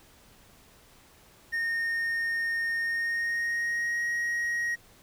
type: tone with pitch glide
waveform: triangle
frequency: 1840 to 1887.4 Hz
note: A#6 to A#6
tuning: -23 to +21 cents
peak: -25 dBFS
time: 1.52-4.76 s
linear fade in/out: 20 ms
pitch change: +44 cents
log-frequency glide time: 2.8-4.05 s
effects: pink hiss -57 dBFS RMS until 5.02 s